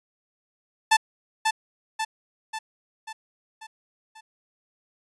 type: tone with echo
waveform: sawtooth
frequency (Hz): 880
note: A5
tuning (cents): 0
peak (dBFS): -11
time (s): 0.91-0.97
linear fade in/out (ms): 10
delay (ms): 540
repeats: 6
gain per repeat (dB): -5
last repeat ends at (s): 4.21
effects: resampled to 24000 Hz